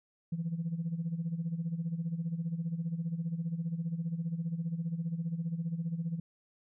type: tone with tremolo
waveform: sine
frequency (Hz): 166.4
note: E3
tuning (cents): +17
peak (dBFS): -28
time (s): 0.32-6.2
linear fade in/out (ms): 5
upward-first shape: sine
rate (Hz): 15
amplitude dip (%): 75
effects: tanh soft clip ceiling -26 dBFS